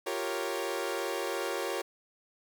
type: chord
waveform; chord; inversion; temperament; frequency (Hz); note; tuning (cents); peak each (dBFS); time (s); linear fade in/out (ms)
sawtooth; G half-diminished seventh; third; equal; 349.2 / 392 / 466.2 / 554.4; F4 / G4 / Bb4 / Db5; 0 / 0 / 0 / 0; -34 / -33 / -33 / -33; 0.06-1.82; 10
effects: 9-bit